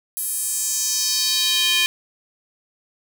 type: tone with high-pass filter sweep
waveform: square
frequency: 349.2 Hz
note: F4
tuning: in tune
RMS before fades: -21 dBFS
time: 0.17-1.86 s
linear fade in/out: 0 ms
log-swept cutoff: 11000 to 2700 Hz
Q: 2.6
effects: none